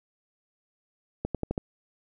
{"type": "accelerating click train", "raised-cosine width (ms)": 2, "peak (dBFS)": -15, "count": 5, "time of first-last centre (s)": [1.25, 1.579], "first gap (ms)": 97, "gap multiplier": 0.89, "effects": []}